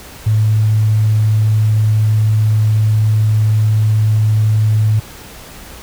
sine tone, 108 Hz, A2, 32 cents flat, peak -9 dBFS, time 0.26-5 s, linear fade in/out 10 ms, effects added 60 Hz sine -41 dBFS peak until 5.82 s + pink hiss -35 dBFS RMS until 5.82 s

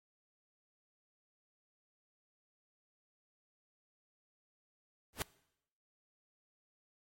pink noise with exponential growth, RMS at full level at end -31 dBFS, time 5.13-5.22 s, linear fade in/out 0 ms, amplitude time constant 18 ms, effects noise-tail reverb RT60 0.8 s tail -22 dB re dry + MP3 64 kbps

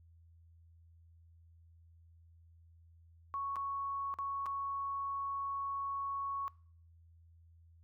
sine tone with dropouts, 1108.7 Hz, C#6, in tune, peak -35 dBFS, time 3.34-6.48 s, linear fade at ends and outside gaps 0 ms, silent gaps 3.558-3.565 / 4.14-4.187 / 4.459-4.464 s, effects noise-tail reverb RT60 0.5 s tail -23 dB re dry + added 83 Hz sine -59 dBFS peak until 7.83 s

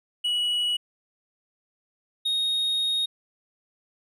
triangle tone pair in turn, 2928 / 3731 Hz, F#7 / A#7, -19 / +1 cents, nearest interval major third, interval 420 cents, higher second, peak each -21 dBFS, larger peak neither, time 0.24-0.77 / 2.25-3.06 s, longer second, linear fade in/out 10 ms, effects resampled to 32000 Hz

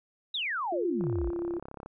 sine exponential sweep, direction down, 3951 to 50.5 Hz, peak -29 dBFS, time 0.34-1.3 s, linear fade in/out 5 ms
sine tone with pitch glide, 349.2 to 344 Hz, F4 to F4, 0 to -26 cents, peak -30 dBFS, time 0.72-1.59 s, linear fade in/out 5 ms, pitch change -26 cents, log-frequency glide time 0.91-1.36 s
click train, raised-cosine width 1 ms, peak -28 dBFS, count 30, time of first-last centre 1.01-1.86 s, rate 34.1 Hz
effects none

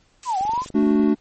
blue noise, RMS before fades -34 dBFS, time 0.23-0.69 s, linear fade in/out 2 ms
sine linear two-way sweep, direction down then up, 1058 to 738 to 1058 Hz, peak -19 dBFS, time 0.25-0.65 s, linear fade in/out 50 ms, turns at 0.38 s
click train, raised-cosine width 2 ms, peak -25 dBFS, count 17, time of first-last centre 0.41-1.079 s, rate 23.9 Hz
triangle chord, D major, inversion second, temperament equal with one note detuned, 220 / 292 / 370 Hz, A3 / D4 / F#4, 0 / -10 / 0 cents, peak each -16 / -16 / -20 dBFS, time 0.74-1.15 s, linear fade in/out 20 ms
effects pink hiss -60 dBFS RMS until 1.2 s + MP3 32 kbps

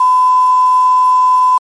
sine tone with quantisation, 1010 Hz, B5, 39 cents sharp, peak -6 dBFS, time 0-1.58 s, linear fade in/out 5 ms, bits 5, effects MP3 48 kbps

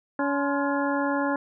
harmonic tone with a mistuned harmonic, 282.1 Hz, C#4, 30 cents sharp, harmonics 1 / 2 / 3 / 4 / 5 / 6, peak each -26 / -29 / -31 / -32 / -33 / -34 dBFS, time 0.19-1.36 s, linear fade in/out 2 ms, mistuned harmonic 4, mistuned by -130 cents, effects none

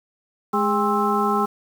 sine tone cluster, 210.4 / 409 / 804 / 1058 / 1315 Hz, G#3 / G#4 / G5 / C6 / E6, +23 / -26 / +44 / +19 / -5 cents, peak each -24 dBFS, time 0.53-1.46 s, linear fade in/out 10 ms, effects 7-bit

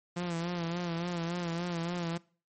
sawtooth tone with vibrato, 171.7 Hz, F3, 29 cents flat, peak -28 dBFS, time 0.16-2.18 s, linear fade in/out 10 ms, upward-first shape sine, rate 3.5 Hz, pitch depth 58 cents each way, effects noise-tail reverb RT60 0.4 s tail -22 dB re dry + MP3 32 kbps

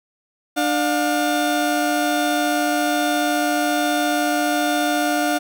30% pulse tone pair together, 297.6 / 714 Hz, D4 / F5, +23 / +38 cents, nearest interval octave + minor third, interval 1515 cents, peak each -18 dBFS, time 0.56-5.39 s, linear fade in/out 20 ms, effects none

